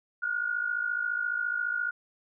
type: tone pair together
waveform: sine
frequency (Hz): 1427 / 1481.5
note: F6 / F#6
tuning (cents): +37 / +2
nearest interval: minor second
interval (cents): 65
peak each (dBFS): -29 / -32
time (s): 0.22-1.91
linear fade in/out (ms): 10
effects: none